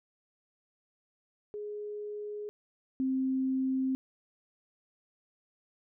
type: tone pair in turn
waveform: sine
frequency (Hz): 417.2 / 262.8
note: G#4 / C4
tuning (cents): +8 / +8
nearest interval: minor sixth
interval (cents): 800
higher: first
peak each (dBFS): -36 / -27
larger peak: second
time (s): 1.54-2.49 / 3-3.95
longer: neither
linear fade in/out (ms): 0
effects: none